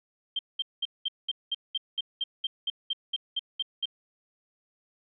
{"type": "tone bursts", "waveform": "sine", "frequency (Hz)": 3160, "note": "G7", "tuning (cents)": 13, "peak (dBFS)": -26, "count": 16, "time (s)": [0.36, 3.856], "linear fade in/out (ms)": 5, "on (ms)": 31, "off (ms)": 200, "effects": []}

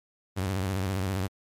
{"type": "tone with vibrato", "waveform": "sawtooth", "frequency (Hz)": 95.2, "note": "F#2", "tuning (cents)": 50, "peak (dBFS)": -23, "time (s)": [0.36, 1.28], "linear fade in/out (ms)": 20, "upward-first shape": "sine", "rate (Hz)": 15, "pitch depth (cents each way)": 110, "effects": ["MP3 64 kbps"]}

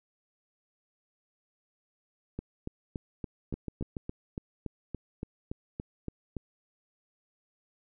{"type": "two click trains", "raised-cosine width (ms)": 3, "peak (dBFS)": [-22, -22], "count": [15, 4], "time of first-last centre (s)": [[2.39, 6.367], [3.54, 3.968]], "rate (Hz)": [3.52, 7.01], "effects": []}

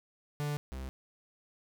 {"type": "tone pair in turn", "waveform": "45% pulse", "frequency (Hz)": [146.83, 65.53], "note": ["D3", "C2"], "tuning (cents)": [0, 3], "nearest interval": "octave + major second", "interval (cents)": 1397, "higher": "first", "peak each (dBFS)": [-32, -38], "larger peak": "first", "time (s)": [[0.4, 0.57], [0.72, 0.89]], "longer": "neither", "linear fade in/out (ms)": 0, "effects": []}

